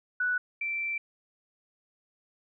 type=tone pair in turn; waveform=sine; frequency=1480 / 2341 Hz; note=F#6 / D7; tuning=0 / -6 cents; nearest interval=minor sixth; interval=794 cents; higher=second; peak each=-25 / -29 dBFS; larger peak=first; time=0.2-0.38 / 0.61-0.98 s; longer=second; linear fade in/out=5 ms; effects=none